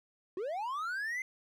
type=linear sweep; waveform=triangle; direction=up; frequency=344.6 to 2093 Hz; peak=-32 dBFS; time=0.37-1.22 s; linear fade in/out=2 ms; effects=none